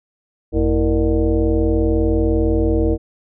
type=tone with frequency modulation; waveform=sine; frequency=186.9 Hz; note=F#3; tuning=18 cents sharp; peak=-13 dBFS; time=0.52-2.98 s; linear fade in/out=50 ms; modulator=138 Hz; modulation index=2.4; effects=none